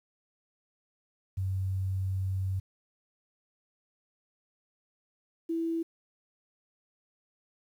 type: tone pair in turn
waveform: sine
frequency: 95 / 330.2 Hz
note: F#2 / E4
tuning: +46 / +3 cents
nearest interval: octave + minor seventh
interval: 2157 cents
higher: second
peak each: -28 dBFS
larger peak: neither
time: 1.37-2.6 / 5.49-5.83 s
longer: first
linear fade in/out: 10 ms
effects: 10-bit